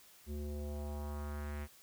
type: tone with low-pass filter sweep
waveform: square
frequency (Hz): 73.42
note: D2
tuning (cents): 0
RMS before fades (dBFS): -41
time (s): 0.26-1.68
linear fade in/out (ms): 50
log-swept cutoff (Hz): 320 to 2300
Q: 2
effects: white hiss -61 dBFS RMS until 1.82 s